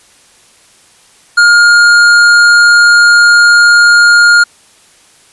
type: tone with tanh clipping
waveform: sine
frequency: 1417 Hz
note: F6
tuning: 25 cents sharp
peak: -4 dBFS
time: 1.37-4.44 s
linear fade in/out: 10 ms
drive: 13 dB
effects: white hiss -44 dBFS RMS until 5.32 s + resampled to 24000 Hz